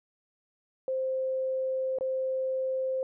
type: tone with dropouts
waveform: sine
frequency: 523.3 Hz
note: C5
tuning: in tune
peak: -27 dBFS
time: 0.88-3.03 s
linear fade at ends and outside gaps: 1 ms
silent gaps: 1.986-2.009 s
effects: none